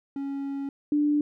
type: tone pair in turn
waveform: triangle / sine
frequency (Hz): 277.2 / 294.8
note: C#4 / D4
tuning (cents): 0 / +7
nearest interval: minor second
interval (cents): 107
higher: second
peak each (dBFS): -27 / -20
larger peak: second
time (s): 0.16-0.69 / 0.92-1.21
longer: first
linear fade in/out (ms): 2
effects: none